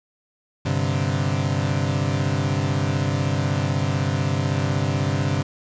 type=chord; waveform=35% pulse; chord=G suspended fourth; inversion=none; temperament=equal; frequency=98 / 130.81 / 146.83 Hz; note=G2 / C3 / D3; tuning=0 / 0 / 0 cents; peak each=-23 dBFS; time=0.65-5.43 s; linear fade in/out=10 ms; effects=resampled to 16000 Hz + 8-bit